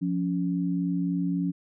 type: tone pair together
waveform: sine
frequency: 176.39 / 280 Hz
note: F3 / C#4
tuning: +18 / +18 cents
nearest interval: minor sixth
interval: 800 cents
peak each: -26 / -28 dBFS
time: 0.01-1.52 s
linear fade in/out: 20 ms
effects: none